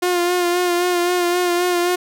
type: tone with vibrato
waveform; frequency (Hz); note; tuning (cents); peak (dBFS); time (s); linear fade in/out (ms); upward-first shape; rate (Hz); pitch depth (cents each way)
sawtooth; 353.9; F4; +23; -12; 0.02-1.96; 10; sine; 3.8; 31
effects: none